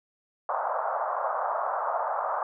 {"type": "band-pass noise", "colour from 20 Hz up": "pink", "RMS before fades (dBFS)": -29, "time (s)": [0.49, 2.43], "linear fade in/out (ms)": 2, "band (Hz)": [590, 1300], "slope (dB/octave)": 48, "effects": []}